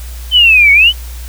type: exponential two-way sweep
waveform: sine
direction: down then up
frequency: 3100 to 2203 to 3100 Hz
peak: -3 dBFS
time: 0.31-0.93 s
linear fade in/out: 50 ms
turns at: 0.72 s
effects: added 60 Hz sine -23 dBFS peak until 1.28 s + white hiss -35 dBFS RMS until 1.28 s